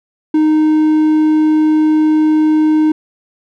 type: tone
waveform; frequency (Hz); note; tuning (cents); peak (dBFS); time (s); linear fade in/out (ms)
triangle; 309.4; D#4; -10; -6; 0.34-2.92; 5
effects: none